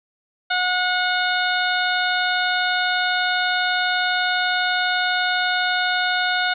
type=harmonic tone with a mistuned harmonic; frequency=728 Hz; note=F#5; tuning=28 cents flat; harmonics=1 / 2 / 3 / 4 / 5 / 6; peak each=-24 / -21 / -29 / -30 / -27 / -32 dBFS; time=0.5-6.54 s; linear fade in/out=10 ms; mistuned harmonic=6; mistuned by=-45 cents; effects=none